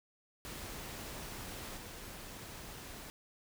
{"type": "noise with level steps", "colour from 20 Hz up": "pink", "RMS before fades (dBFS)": [-45, -48], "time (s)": [0.45, 3.1], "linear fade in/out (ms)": 0, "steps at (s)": 1.76, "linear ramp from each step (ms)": 20, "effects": []}